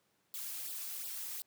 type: noise with flanger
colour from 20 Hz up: blue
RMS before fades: -42 dBFS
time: 0.34-1.42 s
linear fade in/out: 0 ms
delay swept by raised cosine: 0.23 to 3.13 ms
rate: 2.8 Hz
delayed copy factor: +0.8
effects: pink hiss -75 dBFS RMS until 1.46 s + high-pass 150 Hz 12 dB/octave